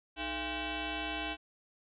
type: tone with frequency modulation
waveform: sine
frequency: 1174.7 Hz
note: D6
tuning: in tune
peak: -34 dBFS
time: 0.16-1.37 s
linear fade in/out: 50 ms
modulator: 371 Hz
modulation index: 5.6
effects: none